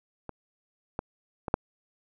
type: clicks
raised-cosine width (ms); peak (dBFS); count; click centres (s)
1; -23 / -16 / -18 / -7; 4; 0.293 / 0.991 / 1.482 / 1.541
effects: none